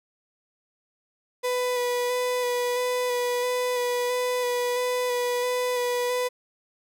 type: tone with vibrato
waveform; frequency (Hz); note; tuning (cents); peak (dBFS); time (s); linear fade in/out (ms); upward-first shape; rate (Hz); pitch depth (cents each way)
35% pulse; 493.9; B4; 0; -22; 1.43-6.29; 20; square; 1.5; 14
effects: none